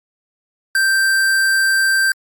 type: tone with hard clipping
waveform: sine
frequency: 1568 Hz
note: G6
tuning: in tune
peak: -14 dBFS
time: 0.75-2.12 s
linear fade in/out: 2 ms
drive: 18 dB
effects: Opus 48 kbps